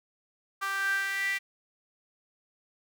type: tone with high-pass filter sweep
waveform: sawtooth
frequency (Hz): 392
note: G4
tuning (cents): 0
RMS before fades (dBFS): -30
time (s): 0.61-1.39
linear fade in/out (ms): 20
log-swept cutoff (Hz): 1300 to 2100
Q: 9.3
effects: none